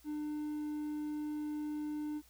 triangle tone, 300.2 Hz, D4, 38 cents sharp, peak -34 dBFS, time 0.04-2.22 s, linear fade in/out 50 ms, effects added 60 Hz sine -65 dBFS peak until 2.29 s + white hiss -65 dBFS RMS until 2.29 s

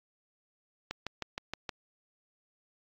click train, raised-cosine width 0.2 ms, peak -17 dBFS, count 6, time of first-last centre 0.91-1.692 s, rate 6.39 Hz, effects low-pass 5000 Hz 12 dB/octave + AAC 32 kbps

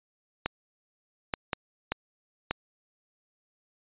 clicks, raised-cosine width 0.3 ms, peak -11 dBFS, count 5, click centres 0.46 / 1.338 / 1.532 / 1.92 / 2.51 s, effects resampled to 8000 Hz

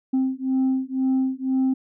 sine beating tone pair, 261.5 / 263.5 Hz, C4 / C4, -1 / +12 cents, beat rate 2 Hz, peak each -21 dBFS, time 0.13-1.74 s, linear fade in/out 10 ms, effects tanh soft clip ceiling -16 dBFS

